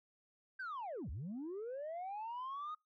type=linear two-way sweep; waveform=sine; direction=down then up; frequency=1600 to 58.27 to 1259 Hz; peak=-39 dBFS; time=0.59-2.75 s; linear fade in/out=10 ms; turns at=1.1 s; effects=noise-tail reverb RT60 0.2 s tail -25 dB re dry + tanh soft clip ceiling -39 dBFS